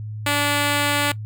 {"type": "tone", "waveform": "5% pulse", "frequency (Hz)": 289.5, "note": "D4", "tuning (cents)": -25, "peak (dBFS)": -7, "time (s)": [0.26, 1.12], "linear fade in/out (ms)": 5, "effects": ["noise-tail reverb RT60 0.1 s tail -20 dB re dry", "added 107 Hz sine -28 dBFS peak until 1.25 s"]}